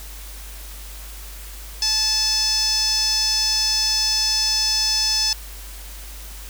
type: tone with band-pass filter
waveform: sawtooth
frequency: 870 Hz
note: A5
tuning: 20 cents flat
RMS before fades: -20 dBFS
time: 1.82-5.33 s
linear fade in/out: 2 ms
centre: 5400 Hz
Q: 7.8
effects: added 50 Hz sine -35 dBFS peak until 6.49 s + white hiss -40 dBFS RMS until 6.49 s